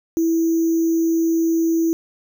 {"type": "tone with sample-and-hold", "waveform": "sine", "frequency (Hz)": 329.6, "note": "E4", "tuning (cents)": 0, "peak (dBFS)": -15, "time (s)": [0.17, 1.93], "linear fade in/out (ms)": 0, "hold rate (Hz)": 6300, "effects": []}